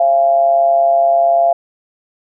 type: tone with amplitude modulation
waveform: sine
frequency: 684 Hz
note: F5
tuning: 36 cents flat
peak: -6 dBFS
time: 0-1.53 s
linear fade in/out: 5 ms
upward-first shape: sine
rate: 141 Hz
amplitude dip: 55%
effects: none